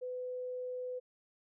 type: tone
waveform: sine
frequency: 502 Hz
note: B4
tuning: 28 cents sharp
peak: -37 dBFS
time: 0.01-1 s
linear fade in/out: 20 ms
effects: none